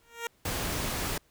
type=tone with exponential growth; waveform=10% pulse; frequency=466.2 Hz; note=A#4; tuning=in tune; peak=-21 dBFS; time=0.02-0.27 s; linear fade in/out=2 ms; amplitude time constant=53 ms
type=noise; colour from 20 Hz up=pink; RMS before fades=-32 dBFS; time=0.45-1.18 s; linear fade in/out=5 ms
effects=pink hiss -66 dBFS RMS until 1.3 s